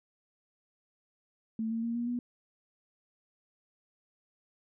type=tone with pitch steps; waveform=sine; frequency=222.6 / 227.5 / 232.6 / 237.8 / 243 Hz; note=A3 / A#3 / A#3 / A#3 / B3; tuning=+20 / -42 / -4 / +35 / -28 cents; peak=-30 dBFS; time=1.59-2.19 s; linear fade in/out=2 ms; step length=120 ms; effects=none